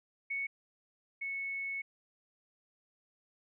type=tone pair in turn; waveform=sine; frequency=2217 / 2205 Hz; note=C#7 / C#7; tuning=0 / -10 cents; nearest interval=unison; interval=10 cents; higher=first; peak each=-33 / -35 dBFS; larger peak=first; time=0.3-0.47 / 1.21-1.82 s; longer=second; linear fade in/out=10 ms; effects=none